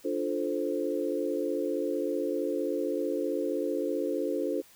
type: chord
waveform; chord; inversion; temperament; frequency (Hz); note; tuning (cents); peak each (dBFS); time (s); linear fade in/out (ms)
sine; D minor seventh; none; equal; 293.7 / 349.2 / 440 / 523.3; D4 / F4 / A4 / C5; 0 / 0 / 0 / 0; -33; 0.04-4.62; 20
effects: white hiss -57 dBFS RMS until 4.75 s